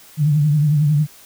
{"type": "tone with vibrato", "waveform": "sine", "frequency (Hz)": 149.1, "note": "D3", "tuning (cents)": 27, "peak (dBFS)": -12, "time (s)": [0.17, 1.07], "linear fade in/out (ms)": 50, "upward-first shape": "triangle", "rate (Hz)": 11, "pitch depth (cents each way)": 89, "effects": ["white hiss -45 dBFS RMS until 1.25 s"]}